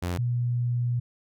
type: tone pair in turn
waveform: sawtooth / sine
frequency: 88.4 / 121.21 Hz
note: F2 / B2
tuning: +22 / -32 cents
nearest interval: perfect fourth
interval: 546 cents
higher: second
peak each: -23 dBFS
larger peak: neither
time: 0.02-0.18 / 0.18-1 s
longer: second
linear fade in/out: 10 ms
effects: none